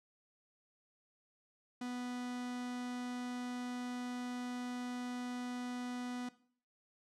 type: tone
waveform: 45% pulse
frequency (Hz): 246.9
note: B3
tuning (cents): 0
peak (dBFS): -39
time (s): 1.81-6.29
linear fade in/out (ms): 5
effects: noise-tail reverb RT60 0.5 s tail -17 dB re dry + low-pass 8000 Hz 12 dB/octave